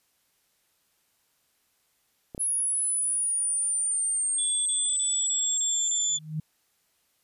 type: clicks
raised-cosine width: 2 ms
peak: -24 dBFS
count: 2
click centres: 2.348 / 2.379 s
type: exponential sweep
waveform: sine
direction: down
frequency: 10580 to 7040 Hz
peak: -24 dBFS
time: 2.39-6.18 s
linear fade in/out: 20 ms
type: tone bursts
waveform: sine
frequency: 3449 Hz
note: A7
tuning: 35 cents flat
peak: -32 dBFS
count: 6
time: 4.38-6.19 s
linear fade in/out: 5 ms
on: 280 ms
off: 26 ms
type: tone with exponential growth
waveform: sine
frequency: 155.4 Hz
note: D#3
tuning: 2 cents flat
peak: -25 dBFS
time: 6.04-6.4 s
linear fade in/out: 5 ms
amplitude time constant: 78 ms
effects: white hiss -70 dBFS RMS until 7.23 s + resampled to 32000 Hz